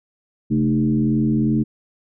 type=tone with frequency modulation; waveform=sine; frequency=220 Hz; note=A3; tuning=in tune; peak=-15 dBFS; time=0.5-1.64 s; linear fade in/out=20 ms; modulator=82.6 Hz; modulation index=1.1; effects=none